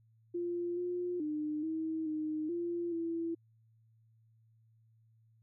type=tone with pitch steps; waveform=sine; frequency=347.9 / 355.2 / 302.7 / 319.6 / 308.9 / 344.2 / 332.8 Hz; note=F4 / F4 / D#4 / D#4 / D#4 / F4 / E4; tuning=-7 / +29 / -48 / +47 / -12 / -25 / +17 cents; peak=-33 dBFS; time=0.34-3.35 s; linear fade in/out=10 ms; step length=430 ms; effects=added 112 Hz sine -64 dBFS peak until 5.42 s